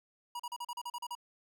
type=tone bursts; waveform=square; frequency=962 Hz; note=B5; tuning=46 cents flat; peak=-38 dBFS; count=10; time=0.35-1.152 s; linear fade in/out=5 ms; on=46 ms; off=38 ms; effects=none